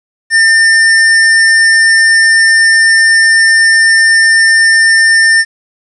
square tone, 1802 Hz, A6, 41 cents sharp, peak -5 dBFS, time 0.3-5.45 s, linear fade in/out 50 ms, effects resampled to 24000 Hz + 7-bit

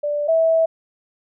sine tone pair in turn, 587.3 / 651.6 Hz, D5 / E5, 0 / -20 cents, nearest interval major second, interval 180 cents, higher second, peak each -19 / -13 dBFS, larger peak second, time 0.03-0.28 / 0.28-0.66 s, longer second, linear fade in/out 10 ms, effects none

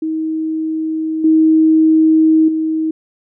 sine tone with level steps, 317 Hz, D#4, 32 cents sharp, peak -16 / -7 / -14 dBFS, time 0.02-2.91 s, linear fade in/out 5 ms, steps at 1.24 / 2.48 s, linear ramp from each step 5 ms, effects none

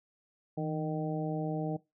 harmonic tone with a mistuned harmonic, 154.4 Hz, D#3, 13 cents flat, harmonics 1 / 2 / 3 / 4 / 5, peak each -34 / -37 / -39 / -40 / -41 dBFS, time 0.57-1.77 s, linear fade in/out 10 ms, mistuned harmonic 1, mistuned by +61 cents, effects noise-tail reverb RT60 0.2 s tail -19 dB re dry

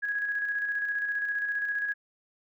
sine tone with tremolo, 1661.2 Hz, G#6, in tune, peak -26 dBFS, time 0.02-1.94 s, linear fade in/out 20 ms, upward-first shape square, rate 15 Hz, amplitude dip 35%, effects none

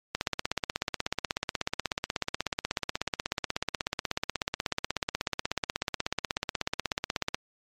click train, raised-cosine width 0.2 ms, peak -10 dBFS, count 119, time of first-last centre 0.15-7.345 s, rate 16.4 Hz, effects MP3 64 kbps

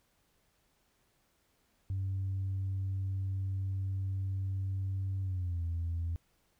sine tone with pitch glide, 96.1 to 84.14 Hz, G2 to E2, -34 to +36 cents, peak -30 dBFS, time 1.9-6.16 s, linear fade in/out 0 ms, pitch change -230 cents, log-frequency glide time 5.22-5.63 s, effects tanh soft clip ceiling -29 dBFS + pink hiss -73 dBFS RMS until 6.59 s

